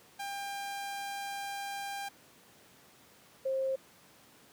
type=tone pair in turn; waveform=sawtooth / sine; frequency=798 / 531.6 Hz; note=G5 / C5; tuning=+31 / +27 cents; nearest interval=perfect fifth; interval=704 cents; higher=first; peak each=-33 / -29 dBFS; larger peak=second; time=0.19-2.09 / 3.45-3.76 s; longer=first; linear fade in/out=10 ms; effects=pink hiss -59 dBFS RMS until 4.52 s + high-pass 150 Hz 12 dB/octave